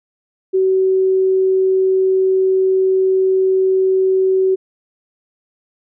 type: tone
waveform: sine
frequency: 378.5 Hz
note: F#4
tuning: 39 cents sharp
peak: -11 dBFS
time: 0.53-4.56 s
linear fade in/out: 20 ms
effects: none